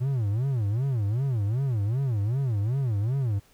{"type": "tone with vibrato", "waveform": "triangle", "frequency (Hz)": 117.9, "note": "A#2", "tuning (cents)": 20, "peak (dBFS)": -21, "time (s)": [0, 3.4], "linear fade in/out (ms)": 20, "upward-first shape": "sine", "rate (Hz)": 2.6, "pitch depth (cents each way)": 290, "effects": ["pink hiss -60 dBFS RMS until 3.53 s"]}